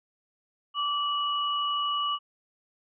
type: tone pair together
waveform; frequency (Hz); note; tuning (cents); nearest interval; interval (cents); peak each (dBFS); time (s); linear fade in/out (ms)
sine; 1162 / 2928; D6 / F#7; -19 / -19; octave + major third; 1600; -27 / -30; 0.74-2.19; 50
effects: none